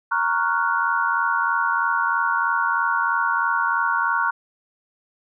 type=chord; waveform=sine; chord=Gb major seventh; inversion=first; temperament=equal; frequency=932.3 / 1108.7 / 1396.9 / 1480 Hz; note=Bb5 / Db6 / F6 / Gb6; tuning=0 / 0 / 0 / 0 cents; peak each=-24 dBFS; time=0.11-4.31 s; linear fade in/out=10 ms; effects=none